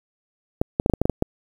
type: clicks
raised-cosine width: 2 ms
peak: -5 dBFS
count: 9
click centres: 0.615 / 0.799 / 0.861 / 0.898 / 0.937 / 1.016 / 1.055 / 1.097 / 1.224 s
effects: 7-bit